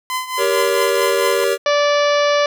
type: tone with tremolo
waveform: sawtooth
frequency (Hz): 1022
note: C6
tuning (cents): -41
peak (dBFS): -14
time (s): 0.1-1.44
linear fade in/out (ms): 0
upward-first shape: triangle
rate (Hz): 4.5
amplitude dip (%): 80
type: chord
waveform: square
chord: G diminished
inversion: none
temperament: just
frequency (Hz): 392 / 470.4 / 564.5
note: G4 / Bb4 / Db5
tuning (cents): 0 / +16 / +31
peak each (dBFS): -20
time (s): 0.37-1.58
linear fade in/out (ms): 50
type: harmonic tone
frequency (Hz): 582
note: D5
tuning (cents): -16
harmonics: 1 / 2 / 3 / 4 / 5 / 6 / 7 / 8 / 9 / 10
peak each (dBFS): -14 / -20 / -24 / -26 / -28 / -30 / -31 / -32 / -33 / -34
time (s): 1.66-2.46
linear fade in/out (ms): 2
effects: none